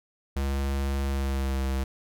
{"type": "tone with pitch glide", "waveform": "square", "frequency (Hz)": [68.7, 66.63], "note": ["C#2", "C2"], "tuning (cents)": [-15, 32], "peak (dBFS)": -26, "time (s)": [0.36, 1.84], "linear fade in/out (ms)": 5, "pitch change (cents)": -53, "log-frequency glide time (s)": [1.05, 1.62], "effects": []}